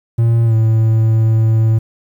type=tone with pitch glide; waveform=triangle; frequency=115.6 to 111.4 Hz; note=A#2 to A2; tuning=-14 to +22 cents; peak=-7 dBFS; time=0.18-1.79 s; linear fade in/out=10 ms; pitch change=-64 cents; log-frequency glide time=0.45-0.53 s; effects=8-bit